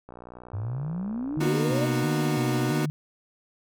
click train, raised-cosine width 1 ms, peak -29 dBFS, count 85, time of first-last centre 0.09-1.474 s, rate 60.7 Hz
sine exponential sweep, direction up, 94.3 to 624 Hz, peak -28 dBFS, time 0.53-1.86 s, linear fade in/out 10 ms
sine tone with vibrato, 139.5 Hz, C#3, 11 cents sharp, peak -26 dBFS, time 1.37-2.9 s, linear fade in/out 0 ms, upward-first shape square, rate 1.5 Hz, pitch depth 130 cents each way
40% pulse chord, B major seventh, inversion third, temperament equal with one note detuned, 233.1 / 246.9 / 304.4 / 370 Hz, A#3 / B3 / D#4 / F#4, 0 / 0 / -38 / 0 cents, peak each -31 / -32 / -28 / -30 dBFS, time 1.4-2.86 s, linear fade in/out 10 ms
effects none

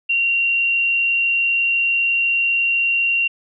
sine tone with frequency modulation, 2756 Hz, F7, 24 cents flat, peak -15 dBFS, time 0.09-3.28 s, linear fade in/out 10 ms, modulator 33.9 Hz, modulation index 0.57, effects none

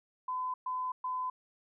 sine tone bursts, 1014 Hz, B5, 45 cents sharp, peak -32 dBFS, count 3, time 0.28-1.3 s, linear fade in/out 5 ms, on 260 ms, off 120 ms, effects none

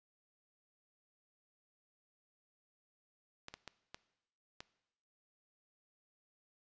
clicks, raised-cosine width 0.2 ms, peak -28 dBFS, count 5, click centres 3.484 / 3.54 / 3.677 / 3.945 / 4.605 s, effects noise-tail reverb RT60 0.9 s tail -19 dB re dry + resampled to 16000 Hz

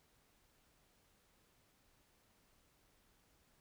silence, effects pink hiss -73 dBFS RMS until 3.6 s

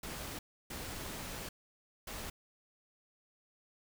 pink noise bursts at uneven times, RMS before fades -43 dBFS, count 3, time 0.03-0.39 / 0.7-1.49 / 2.07-2.3 s, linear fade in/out 5 ms, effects none

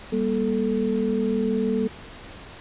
sine tone cluster, 199.2 / 238.8 / 439.3 Hz, G3 / A#3 / A4, +28 / +42 / -3 cents, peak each -25 dBFS, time 0.12-1.88 s, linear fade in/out 10 ms, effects pink hiss -42 dBFS RMS until 2.6 s + resampled to 8000 Hz

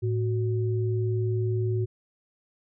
sine tone pair together, 109.92 / 370 Hz, A2 / F#4, -1 / 0 cents, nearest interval octave + major sixth, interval 2101 cents, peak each -24 / -30 dBFS, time 0.02-1.86 s, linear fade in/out 20 ms, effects none

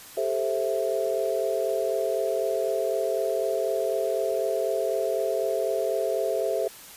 sine chord, A minor seventh, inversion third, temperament just, 396 / 440 / 528 / 660 Hz, G4 / A4 / C5 / E5, +18 / 0 / +16 / +2 cents, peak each -30 / -29 / -29 / -28 dBFS, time 0.17-6.68 s, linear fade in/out 5 ms, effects white hiss -45 dBFS RMS until 6.96 s + resampled to 32000 Hz

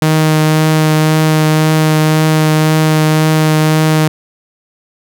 sawtooth tone with vibrato, 156 Hz, D#3, 5 cents sharp, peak -4 dBFS, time 0.02-4.08 s, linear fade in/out 2 ms, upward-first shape triangle, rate 1.9 Hz, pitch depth 12 cents each way, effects none

